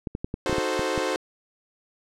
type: clicks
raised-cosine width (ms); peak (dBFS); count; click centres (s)
3; -16; 9; 0.072 / 0.151 / 0.245 / 0.341 / 0.496 / 0.528 / 0.583 / 0.794 / 0.978
type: chord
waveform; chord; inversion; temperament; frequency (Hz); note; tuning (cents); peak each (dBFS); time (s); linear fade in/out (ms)
sawtooth; D# diminished seventh; none; equal; 311.1 / 370 / 440 / 523.3; D#4 / F#4 / A4 / C5; 0 / 0 / 0 / 0; -28 / -26 / -27 / -24; 0.46-1.16; 0
effects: low-pass 8000 Hz 12 dB/octave